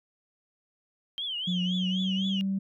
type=tone with vibrato; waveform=sine; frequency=3136 Hz; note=G7; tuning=in tune; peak=-30 dBFS; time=1.18-2.41 s; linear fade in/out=0 ms; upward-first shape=triangle; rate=3.9 Hz; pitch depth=190 cents each way
type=tone with pitch glide; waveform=sine; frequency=180 to 194.04 Hz; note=F#3 to G3; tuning=-47 to -17 cents; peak=-25 dBFS; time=1.47-2.59 s; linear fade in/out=10 ms; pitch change=+130 cents; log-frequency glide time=1.59-2.32 s
effects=tanh soft clip ceiling -20 dBFS